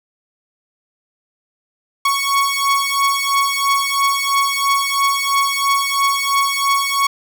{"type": "beating tone pair", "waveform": "sawtooth", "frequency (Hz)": [1108.7, 1111.7], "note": ["C#6", "C#6"], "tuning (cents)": [0, 5], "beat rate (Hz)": 3, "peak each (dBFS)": -14, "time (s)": [2.05, 7.07], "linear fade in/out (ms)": 5, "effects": []}